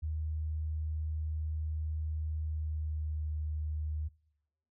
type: tone with pitch glide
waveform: sine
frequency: 77.78 to 76.62 Hz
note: D#2 to D#2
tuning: 0 to -26 cents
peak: -32 dBFS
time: 0.02-4.09 s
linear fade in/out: 20 ms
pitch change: -26 cents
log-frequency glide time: 2.4-3.3 s
effects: noise-tail reverb RT60 0.9 s tail -25 dB re dry